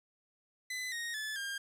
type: tone with pitch steps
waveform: sawtooth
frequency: 2012 / 1866.5 / 1731.4 / 1606.2 Hz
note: B6 / A#6 / A6 / G6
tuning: +32 / +2 / -28 / +42 cents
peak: -33 dBFS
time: 0.7-1.58 s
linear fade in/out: 5 ms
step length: 220 ms
effects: low-pass 12000 Hz 12 dB/octave + 11-bit